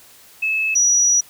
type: tone pair in turn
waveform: sine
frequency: 2600 / 5830 Hz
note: E7 / F#8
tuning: -24 / -26 cents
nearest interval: octave + major second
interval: 1398 cents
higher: second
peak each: -17 / -12 dBFS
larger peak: second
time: 0.42-0.75 / 0.75-1.21 s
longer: second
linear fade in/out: 10 ms
effects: white hiss -47 dBFS RMS until 1.29 s